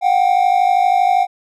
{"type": "tone pair together", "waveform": "triangle", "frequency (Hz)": [723, 775.6], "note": ["F#5", "G5"], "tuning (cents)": [-40, -19], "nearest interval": "minor second", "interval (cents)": 121, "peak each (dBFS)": -12, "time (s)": [0.01, 1.27], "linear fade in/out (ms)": 50, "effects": []}